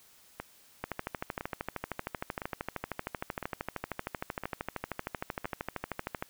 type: two click trains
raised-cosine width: 0.5 ms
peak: -18 / -21 dBFS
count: 71 / 6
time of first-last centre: 0.84-6.225 / 0.4-5.445 s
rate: 13 / 0.991 Hz
effects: white hiss -60 dBFS RMS until 6.29 s